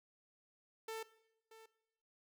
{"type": "tone with echo", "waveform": "sawtooth", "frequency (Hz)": 445.1, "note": "A4", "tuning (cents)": 20, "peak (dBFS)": -38, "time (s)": [0.88, 1.03], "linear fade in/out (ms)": 5, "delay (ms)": 630, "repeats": 1, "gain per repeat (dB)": -15, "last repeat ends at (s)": 1.66, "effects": ["noise-tail reverb RT60 0.8 s tail -18 dB re dry"]}